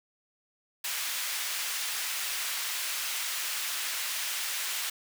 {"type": "high-pass noise", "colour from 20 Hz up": "pink", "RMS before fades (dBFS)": -33, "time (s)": [0.84, 4.9], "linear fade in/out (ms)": 5, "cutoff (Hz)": 1800, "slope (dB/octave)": 12, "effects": []}